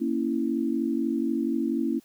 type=chord; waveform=sine; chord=A# diminished; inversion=none; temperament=equal; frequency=233.1 / 277.2 / 329.6 Hz; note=A#3 / C#4 / E4; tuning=0 / 0 / 0 cents; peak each=-28 dBFS; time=0-2 s; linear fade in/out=20 ms; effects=white hiss -61 dBFS RMS until 2.04 s